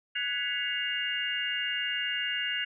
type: tone cluster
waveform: sine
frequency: 1482 / 1675 / 1988 / 2209 / 2820 Hz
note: F#6 / G#6 / B6 / C#7 / F7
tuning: +2 / +14 / +11 / -7 / +16 cents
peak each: -37 / -36 / -38 / -39 / -31 dBFS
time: 0.15-2.65 s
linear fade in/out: 10 ms
effects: none